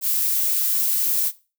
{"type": "noise", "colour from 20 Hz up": "violet", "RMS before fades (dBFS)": -21, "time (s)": [0.01, 1.32], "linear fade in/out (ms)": 50, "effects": ["noise-tail reverb RT60 0.3 s tail -17 dB re dry"]}